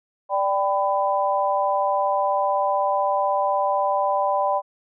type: chord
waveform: sine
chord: G major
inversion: second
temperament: equal with one note detuned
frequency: 587.3 / 784 / 999.8 Hz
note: D5 / G5 / B5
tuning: 0 / 0 / +21 cents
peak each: -23 dBFS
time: 0.29-4.62 s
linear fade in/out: 50 ms
effects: none